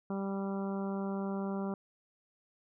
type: harmonic tone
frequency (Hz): 196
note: G3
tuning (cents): 0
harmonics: 1 / 2 / 3 / 4 / 5 / 6 / 7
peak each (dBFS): -34 / -40 / -44 / -46 / -48 / -50 / -51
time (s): 0.1-1.74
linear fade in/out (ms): 2
effects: none